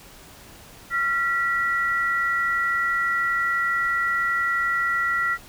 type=tone pair together; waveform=sine; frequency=1374 / 1943.1 Hz; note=F6 / B6; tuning=-29 / -29 cents; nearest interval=tritone; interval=600 cents; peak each=-23 dBFS; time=0.9-5.38 s; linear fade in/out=50 ms; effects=pink hiss -46 dBFS RMS until 5.48 s